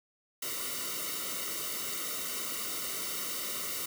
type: noise with comb filter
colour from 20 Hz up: white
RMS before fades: -36 dBFS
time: 0.42-3.86 s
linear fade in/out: 5 ms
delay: 1.2 ms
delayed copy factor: -0.9
effects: none